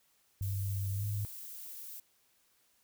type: tone with pitch glide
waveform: sine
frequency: 98 to 102.81 Hz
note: G2 to G#2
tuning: 0 to -17 cents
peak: -32 dBFS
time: 0.41-1.25 s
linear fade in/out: 0 ms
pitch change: +83 cents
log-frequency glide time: 0.94-1.03 s
type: noise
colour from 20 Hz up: violet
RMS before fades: -46 dBFS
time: 0.42-2 s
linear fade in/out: 5 ms
effects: white hiss -71 dBFS RMS until 2.83 s